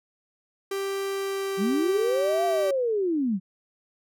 45% pulse tone with pitch glide, 392 to 387.1 Hz, G4 to G4, 0 to -22 cents, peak -27 dBFS, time 0.71-2.71 s, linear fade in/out 5 ms, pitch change -22 cents, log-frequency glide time 1.07-2.36 s
sine linear two-way sweep, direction up then down, 174.61 to 700 to 174.61 Hz, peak -22 dBFS, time 1.57-3.4 s, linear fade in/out 50 ms, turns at 2.45 s
effects none

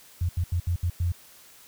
sine tone bursts at uneven times, 87 Hz, F2, 6 cents flat, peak -22 dBFS, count 6, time 0.21-0.29 / 0.37-0.44 / 0.52-0.6 / 0.67-0.76 / 0.83-0.9 / 1-1.12 s, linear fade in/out 5 ms, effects white hiss -52 dBFS RMS until 1.67 s

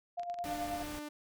sine tone with tremolo, 700 Hz, F5, 4 cents sharp, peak -33 dBFS, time 0.17-0.83 s, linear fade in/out 10 ms, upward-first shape triangle, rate 9.3 Hz, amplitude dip 70%
clicks, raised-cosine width 0.2 ms, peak -34 dBFS, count 9, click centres 0.196 / 0.233 / 0.299 / 0.342 / 0.388 / 0.441 / 0.511 / 0.553 / 0.686 s
pink noise, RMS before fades -46 dBFS, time 0.44-0.99 s, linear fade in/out 0 ms
sawtooth tone, 297.4 Hz, D4, 22 cents sharp, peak -37 dBFS, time 0.45-1.09 s, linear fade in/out 10 ms
effects none

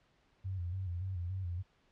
sine tone with vibrato, 91 Hz, F#2, 28 cents flat, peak -35 dBFS, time 0.44-1.63 s, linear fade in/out 20 ms, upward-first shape square, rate 3.5 Hz, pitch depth 72 cents each way, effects pink hiss -71 dBFS RMS until 1.91 s + low-pass 4000 Hz 12 dB/octave

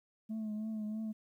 sine tone with vibrato, 216.2 Hz, A3, 30 cents flat, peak -33 dBFS, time 0.29-1.13 s, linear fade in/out 20 ms, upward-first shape triangle, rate 3.1 Hz, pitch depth 46 cents each way, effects tanh soft clip ceiling -35 dBFS + 12-bit

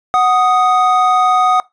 triangle tone pair together, 740 / 1244.5 Hz, F#5 / D#6, 0 / 0 cents, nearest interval major sixth, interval 900 cents, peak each -10 dBFS, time 0.14-1.6 s, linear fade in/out 0 ms, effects noise-tail reverb RT60 0.2 s tail -22 dB re dry + resampled to 22050 Hz

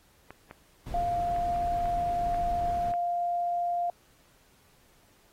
clicks, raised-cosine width 0.5 ms, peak -29 dBFS, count 7, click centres 0.306 / 0.511 / 1.363 / 1.561 / 1.857 / 2.345 / 2.938 s
brown noise, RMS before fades -37 dBFS, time 0.86-2.92 s, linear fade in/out 5 ms
sine tone, 698.5 Hz, F5, in tune, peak -26 dBFS, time 0.94-3.9 s, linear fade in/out 2 ms
effects pink hiss -63 dBFS RMS until 5.32 s + AAC 48 kbps

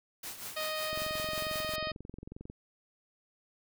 white noise with tremolo, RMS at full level -40 dBFS, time 0.23-1.76 s, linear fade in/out 5 ms, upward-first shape triangle, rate 5.4 Hz, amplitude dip 70%
harmonic tone, 622.3 Hz, D#5, in tune, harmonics 1 / 2 / 3 / 4 / 5 / 6 / 7 / 8, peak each -37 / -40 / -42 / -43 / -44 / -45 / -45 / -46 dBFS, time 0.56-1.92 s, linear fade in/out 10 ms
click train, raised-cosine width 3 ms, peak -31 dBFS, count 36, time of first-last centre 0.93-2.5 s, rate 22.3 Hz
effects none

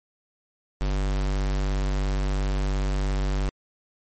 square tone, 48.53 Hz, G1, 17 cents flat, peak -23 dBFS, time 0.81-3.49 s, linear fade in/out 0 ms, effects MP3 32 kbps

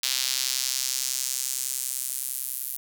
sawtooth tone with high-pass filter sweep, 130.81 Hz, C3, in tune, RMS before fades -29 dBFS, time 0.03-2.77 s, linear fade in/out 5 ms, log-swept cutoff 4000 to 12000 Hz, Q 1.4, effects none

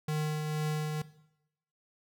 square tone with tremolo, 153 Hz, D#3, 29 cents flat, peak -29 dBFS, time 0.08-1.02 s, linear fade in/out 5 ms, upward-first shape triangle, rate 2.1 Hz, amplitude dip 35%, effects noise-tail reverb RT60 0.8 s tail -17 dB re dry

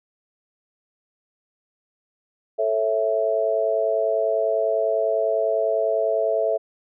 sine chord, A major, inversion none, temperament just, 440 / 550 / 660 Hz, A4 / C#5 / E5, 0 / -14 / +2 cents, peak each -24 / -26 / -21 dBFS, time 2.58-6.58 s, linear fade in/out 20 ms, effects none

